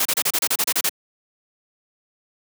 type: noise bursts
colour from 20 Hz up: white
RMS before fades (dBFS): -20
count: 11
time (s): 0-0.893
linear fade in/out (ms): 5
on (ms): 53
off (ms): 31
effects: high-pass 200 Hz 12 dB/octave